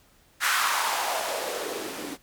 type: noise with band-pass filter sweep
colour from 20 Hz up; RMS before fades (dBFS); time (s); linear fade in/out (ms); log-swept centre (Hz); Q
blue; -28; 0.4-2.18; 50; 1500 to 260; 2.8
effects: pink hiss -60 dBFS RMS until 2.22 s